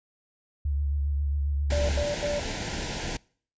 sine tone with vibrato, 71.4 Hz, D2, 48 cents flat, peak -24 dBFS, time 0.65-2.03 s, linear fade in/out 5 ms, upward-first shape triangle, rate 7.4 Hz, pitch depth 50 cents each way
pink band-stop noise, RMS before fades -32 dBFS, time 1.7-3.17 s, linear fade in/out 5 ms, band 1000 to 1400 Hz, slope 96 dB/octave
sine tone bursts, 584 Hz, D5, 10 cents flat, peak -26 dBFS, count 3, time 1.72-2.396 s, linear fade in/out 2 ms, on 170 ms, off 83 ms
effects noise-tail reverb RT60 0.5 s tail -25 dB re dry + resampled to 16000 Hz

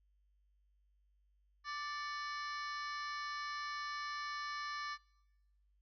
harmonic tone with a mistuned harmonic, 587.3 Hz, D5, in tune, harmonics 2 / 3 / 4 / 5 / 6 / 7 / 8 / 9 / 10, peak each -42 / -45 / -52 / -58 / -60 / -52 / -60 / -53 / -62 dBFS, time 1.64-4.98 s, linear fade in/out 50 ms, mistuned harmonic 4, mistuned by -74 cents, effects noise-tail reverb RT60 1.0 s tail -24 dB re dry + added 50 Hz sine -70 dBFS peak until 5.81 s

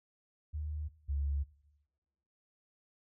sine tone pair in turn, 75.8 / 70.79 Hz, D#2 / C#2, -45 / +37 cents, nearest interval minor second, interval 118 cents, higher first, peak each -35 / -31 dBFS, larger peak second, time 0.53-0.89 / 1.08-1.44 s, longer neither, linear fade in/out 20 ms, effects noise-tail reverb RT60 1.0 s tail -18 dB re dry

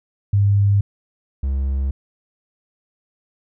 sine / triangle tone pair in turn, 100.7 / 67.62 Hz, G2 / C#2, +47 / -42 cents, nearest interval perfect fifth, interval 689 cents, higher first, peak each -12 / -16 dBFS, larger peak first, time 0.33-0.81 / 1.43-1.91 s, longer neither, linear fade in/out 5 ms, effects none

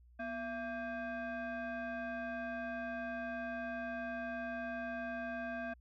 sine tone with frequency modulation, 673 Hz, E5, 36 cents sharp, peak -37 dBFS, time 0.19-5.74 s, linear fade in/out 10 ms, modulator 917 Hz, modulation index 1.2, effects tanh soft clip ceiling -33 dBFS + added 60 Hz sine -59 dBFS peak until 5.8 s

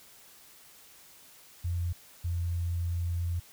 sine tone pair in turn, 86.7 / 86.1 Hz, F2 / F2, -12 / -24 cents, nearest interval unison, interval 12 cents, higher first, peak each -28 dBFS, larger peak neither, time 1.64-1.93 / 2.24-3.4 s, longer second, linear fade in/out 10 ms, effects white hiss -55 dBFS RMS until 3.52 s

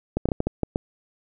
clicks, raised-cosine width 2 ms, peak -9 dBFS, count 8, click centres 0.17 / 0.256 / 0.288 / 0.318 / 0.404 / 0.47 / 0.633 / 0.759 s, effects none

